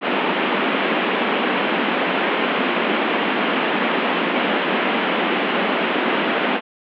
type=band-pass noise; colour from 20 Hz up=pink; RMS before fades=-20 dBFS; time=0.01-6.61 s; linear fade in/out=50 ms; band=200 to 3200 Hz; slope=48 dB/octave; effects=none